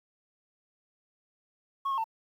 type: tone with pitch steps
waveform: sine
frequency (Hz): 1098 / 1079 / 897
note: C#6 / C#6 / A5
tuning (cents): -17 / -47 / +33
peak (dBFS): -25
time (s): 1.85-2.042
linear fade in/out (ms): 10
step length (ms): 64
effects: tanh soft clip ceiling -26 dBFS + 10-bit